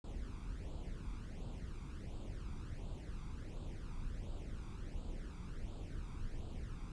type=noise with flanger; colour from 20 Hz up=brown; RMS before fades=-44 dBFS; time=0.04-6.92 s; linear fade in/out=2 ms; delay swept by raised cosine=0.25 to 0.86 ms; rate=1.4 Hz; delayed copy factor=+0.7; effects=resampled to 22050 Hz